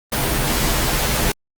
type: noise with comb filter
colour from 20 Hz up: pink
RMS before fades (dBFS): -19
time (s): 0.12-1.32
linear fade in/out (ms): 5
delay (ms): 11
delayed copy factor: -0.8
effects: Opus 32 kbps